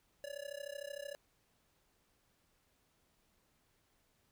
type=tone with amplitude modulation; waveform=square; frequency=570 Hz; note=C#5; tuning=48 cents sharp; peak=-40 dBFS; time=0.24-1.15 s; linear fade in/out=0 ms; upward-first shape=sine; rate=33.2 Hz; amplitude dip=95%; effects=pink hiss -75 dBFS RMS until 4.31 s